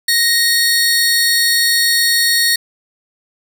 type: tone pair together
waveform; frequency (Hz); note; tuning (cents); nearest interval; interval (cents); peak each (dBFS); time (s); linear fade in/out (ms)
sawtooth; 1870 / 4379; A#6 / C#8; +5 / -22; octave + minor third; 1473; -11; 0.08-2.56; 5
effects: none